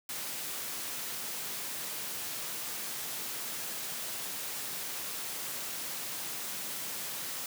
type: high-pass noise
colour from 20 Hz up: white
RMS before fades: -38 dBFS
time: 0.09-7.46 s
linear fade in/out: 2 ms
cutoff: 110 Hz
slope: 48 dB/octave
effects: none